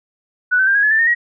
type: tone with pitch steps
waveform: sine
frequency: 1480 / 1534 / 1589.9 / 1647.9 / 1707.9 / 1770.2 / 1834.8 / 1901.7 Hz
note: F#6 / G6 / G6 / G#6 / G#6 / A6 / A#6 / A#6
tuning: 0 / -38 / +24 / -14 / +48 / +10 / -28 / +34 cents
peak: -11 dBFS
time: 0.51-1.15 s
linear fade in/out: 20 ms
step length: 80 ms
effects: none